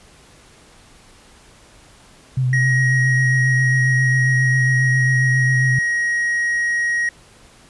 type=tone with vibrato; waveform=sine; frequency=128.3 Hz; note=C3; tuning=34 cents flat; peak=-15 dBFS; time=2.37-5.79 s; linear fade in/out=5 ms; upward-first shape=triangle; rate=7.4 Hz; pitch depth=39 cents each way
type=tone; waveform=triangle; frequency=1890 Hz; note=A#6; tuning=23 cents sharp; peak=-15 dBFS; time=2.53-7.09 s; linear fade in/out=2 ms
effects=pink hiss -48 dBFS RMS until 7.69 s + resampled to 24000 Hz